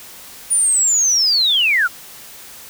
sine linear sweep, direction down, 9640 to 1307 Hz, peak -12 dBFS, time 0.5-1.88 s, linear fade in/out 20 ms, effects white hiss -38 dBFS RMS until 2.69 s

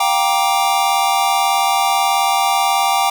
square chord, G minor seventh, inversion third, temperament just, 705.6 / 784 / 940.8 / 1176 Hz, F5 / G5 / Bb5 / D6, +18 / 0 / +16 / +2 cents, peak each -23 / -17 / -21 / -21 dBFS, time 0-3.1 s, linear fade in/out 5 ms, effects none

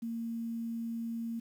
sine tone with quantisation, 230 Hz, A#3, 23 cents flat, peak -34 dBFS, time 0.02-1.4 s, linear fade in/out 10 ms, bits 10, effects none

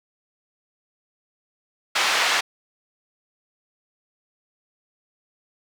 pink band-pass noise, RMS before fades -21 dBFS, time 1.95-2.41 s, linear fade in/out 10 ms, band 1100 to 4700 Hz, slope 12 dB/octave, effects none

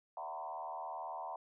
sine tone with frequency modulation, 833 Hz, G#5, 5 cents sharp, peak -40 dBFS, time 0.17-1.36 s, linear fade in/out 2 ms, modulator 77.8 Hz, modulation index 2.5, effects none

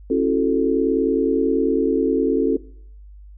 sine chord, F# minor seventh, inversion second, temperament equal with one note detuned, 271 / 329.6 / 370 / 440 Hz, C#4 / E4 / F#4 / A4, -39 / 0 / 0 / 0 cents, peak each -20 / -24 / -22 / -20 dBFS, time 0.1-2.57 s, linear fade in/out 5 ms, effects noise-tail reverb RT60 0.6 s tail -20 dB re dry + added 50 Hz sine -39 dBFS peak until 3.37 s

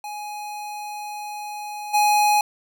square tone with level steps, 835 Hz, G#5, 9 cents sharp, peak -31 / -16 dBFS, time 0.04-2.41 s, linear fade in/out 2 ms, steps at 1.93 s, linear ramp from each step 20 ms, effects none

